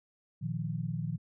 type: chord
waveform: sine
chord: Bb suspended fourth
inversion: none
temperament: equal with one note detuned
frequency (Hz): 116.54 / 154.13 / 174.61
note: Bb2 / Eb3 / F3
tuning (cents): 0 / -16 / 0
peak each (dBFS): -37 / -35 / -37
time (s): 0.41-1.18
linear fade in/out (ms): 20
effects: none